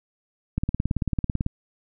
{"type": "click train", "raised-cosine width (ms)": 5, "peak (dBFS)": -11, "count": 17, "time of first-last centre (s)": [0.58, 1.464], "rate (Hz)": 18.1, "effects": []}